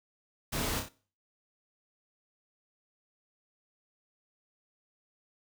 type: noise with echo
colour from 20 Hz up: pink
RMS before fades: -34 dBFS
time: 0.52-0.8 s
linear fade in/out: 10 ms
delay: 30 ms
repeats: 3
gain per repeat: -5 dB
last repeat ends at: 0.89 s
effects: noise-tail reverb RT60 0.4 s tail -19 dB re dry